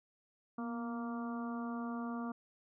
harmonic tone with a mistuned harmonic, 233.1 Hz, A#3, in tune, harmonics 1 / 2 / 3 / 4 / 5 / 6, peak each -38 / -50 / -48 / -51 / -47 / -53 dBFS, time 0.58-2.32 s, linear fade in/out 5 ms, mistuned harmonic 1, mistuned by +38 cents, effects none

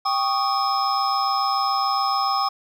triangle tone cluster, 787 / 1110 / 1237 / 5160 Hz, G5 / C#6 / D#6 / E8, +7 / +2 / -10 / -38 cents, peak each -22 / -22 / -24 / -26 dBFS, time 0.05-2.49 s, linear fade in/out 10 ms, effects none

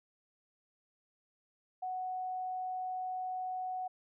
sine tone, 741 Hz, F#5, 2 cents sharp, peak -35 dBFS, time 1.82-3.88 s, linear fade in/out 10 ms, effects none

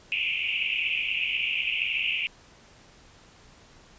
white band-pass noise, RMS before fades -28 dBFS, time 0.12-2.27 s, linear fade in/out 0 ms, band 2300 to 2900 Hz, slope 96 dB/octave, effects pink hiss -54 dBFS RMS until 3.98 s + resampled to 16000 Hz

